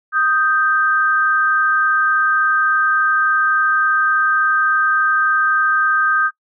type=tone pair together; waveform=sine; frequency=1244.5 / 1568 Hz; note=D#6 / G6; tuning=0 / 0 cents; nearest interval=major third; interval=400 cents; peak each=-16 / -15 dBFS; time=0.12-6.31 s; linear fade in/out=50 ms; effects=noise-tail reverb RT60 0.1 s tail -22 dB re dry